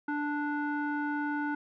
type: tone with low-pass filter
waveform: square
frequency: 293.7 Hz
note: D4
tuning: in tune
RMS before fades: -32 dBFS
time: 0.08-1.55 s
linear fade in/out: 5 ms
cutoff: 1300 Hz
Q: 7.5
effects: none